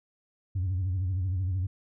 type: tone with vibrato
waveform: sine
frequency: 92.5 Hz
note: F#2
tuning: in tune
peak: -24 dBFS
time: 0.55-1.67 s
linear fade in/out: 10 ms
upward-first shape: sine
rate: 13 Hz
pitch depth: 100 cents each way
effects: tanh soft clip ceiling -24 dBFS